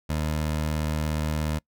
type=tone; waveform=20% pulse; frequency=77 Hz; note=D#2; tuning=17 cents flat; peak=-20 dBFS; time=0.09-1.59 s; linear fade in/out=10 ms; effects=noise-tail reverb RT60 0.1 s tail -25 dB re dry